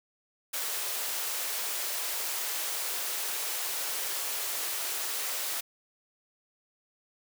white high-pass noise, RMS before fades -33 dBFS, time 0.53-5.61 s, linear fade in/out 10 ms, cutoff 390 Hz, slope 24 dB/octave, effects none

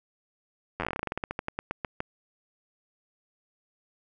slowing click train, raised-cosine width 0.5 ms, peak -15 dBFS, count 23, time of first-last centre 0.8-2.004 s, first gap 10 ms, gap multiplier 1.14, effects none

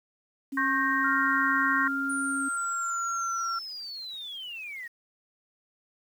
sine tone, 273.2 Hz, C#4, 25 cents flat, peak -31 dBFS, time 0.52-2.49 s, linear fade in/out 10 ms
sine chord, G diminished, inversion second, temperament equal with one note detuned, 1083.4 / 1568 / 1864.7 Hz, Db6 / G6 / Bb6, -40 / 0 / 0 cents, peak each -28 dBFS, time 0.57-1.88 s, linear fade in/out 5 ms
sine tone with pitch glide, 1396.9 to 1360.3 Hz, F6 to F6, 0 to -46 cents, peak -28 dBFS, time 1.04-3.59 s, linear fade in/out 5 ms, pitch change -46 cents, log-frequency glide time 2.29-3.35 s
sine linear sweep, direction down, 9370 to 1833 Hz, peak -36 dBFS, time 2.09-4.88 s, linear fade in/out 10 ms
effects 9-bit

